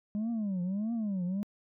sine tone with vibrato, 203.3 Hz, G#3, 37 cents flat, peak -27 dBFS, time 0.15-1.43 s, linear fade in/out 0 ms, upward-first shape triangle, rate 1.6 Hz, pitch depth 270 cents each way, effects tanh soft clip ceiling -29 dBFS

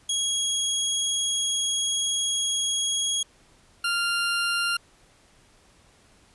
20% pulse tone pair in turn, 3307 / 1394.3 Hz, G#7 / F6, -8 / -3 cents, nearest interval octave + minor third, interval 1495 cents, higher first, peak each -18 dBFS, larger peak neither, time 0.09-3.23 / 3.84-4.77 s, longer first, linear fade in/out 5 ms, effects pink hiss -58 dBFS RMS until 6.34 s + resampled to 24000 Hz

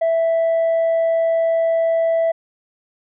sine tone with tanh clipping, 659.3 Hz, E5, in tune, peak -15 dBFS, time 0.01-2.32 s, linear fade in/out 10 ms, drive 1 dB, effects none

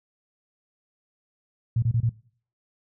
sine tone bursts, 115.9 Hz, A#2, 10 cents flat, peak -19 dBFS, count 4, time 1.76-2.094 s, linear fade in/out 5 ms, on 64 ms, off 26 ms, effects noise-tail reverb RT60 0.5 s tail -21 dB re dry

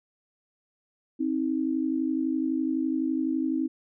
sine tone pair together, 264.8 / 316.7 Hz, C4 / D#4, +21 / +31 cents, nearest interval minor third, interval 310 cents, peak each -27 dBFS, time 1.19-3.68 s, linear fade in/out 20 ms, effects none

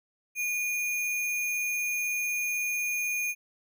sine tone with sample-and-hold, 2438 Hz, D#7, 36 cents flat, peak -27 dBFS, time 0.35-3.35 s, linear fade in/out 50 ms, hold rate 8820 Hz, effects none

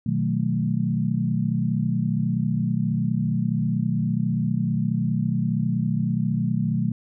sine chord, B dominant seventh, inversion none, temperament equal, 123.47 / 155.56 / 185 / 220 Hz, B2 / D#3 / F#3 / A3, 0 / 0 / 0 / 0 cents, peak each -26 dBFS, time 0.06-6.92 s, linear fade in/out 5 ms, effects none

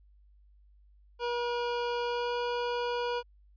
25% pulse tone with pitch glide, 479.8 to 482.6 Hz, A#4 to B4, +50 to -40 cents, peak -26 dBFS, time 1.19-3.23 s, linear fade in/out 50 ms, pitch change +10 cents, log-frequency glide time 2.06-2.33 s, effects added 50 Hz sine -57 dBFS peak until 3.56 s + resampled to 11025 Hz

